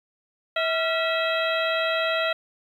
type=harmonic tone with a mistuned harmonic; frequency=649 Hz; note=E5; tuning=27 cents flat; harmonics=1 / 2 / 3 / 4 / 5 / 6; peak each=-25 / -28 / -30 / -31 / -32 / -33 dBFS; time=0.56-2.33 s; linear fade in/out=5 ms; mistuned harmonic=2; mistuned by=+99 cents; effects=9-bit